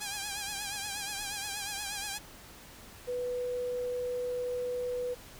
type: tone with vibrato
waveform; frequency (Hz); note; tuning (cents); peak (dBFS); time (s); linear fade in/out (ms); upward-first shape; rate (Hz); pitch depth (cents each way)
5% pulse; 814; G#5; -35; -23; 0-2.19; 20; triangle; 8.4; 77
type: tone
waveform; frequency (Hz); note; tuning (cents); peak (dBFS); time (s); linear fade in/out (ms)
sine; 493.9; B4; 0; -31; 3.07-5.15; 20
effects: pink hiss -51 dBFS RMS until 5.39 s